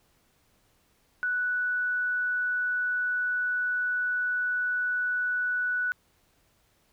sine tone, 1480 Hz, F#6, in tune, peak -25 dBFS, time 1.23-5.92 s, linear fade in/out 0 ms, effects pink hiss -67 dBFS RMS until 6.92 s

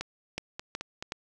two click trains, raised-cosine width 0.2 ms, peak -16 / -19 dBFS, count 4 / 4, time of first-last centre 0.01-1.121 / 0.38-1.025 s, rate 2.7 / 4.65 Hz, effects none

